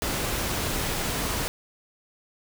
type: noise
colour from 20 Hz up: pink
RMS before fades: -28 dBFS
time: 0.02-1.48 s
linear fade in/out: 0 ms
effects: none